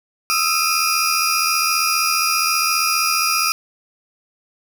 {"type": "tone cluster", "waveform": "35% pulse", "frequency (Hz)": [1260, 1335, 2436, 4953, 5670], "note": ["D#6", "E6", "D#7", "D#8", "F8"], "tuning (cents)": [21, 22, -37, -9, 25], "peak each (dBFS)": -21, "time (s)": [0.3, 3.52], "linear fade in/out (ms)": 0, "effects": []}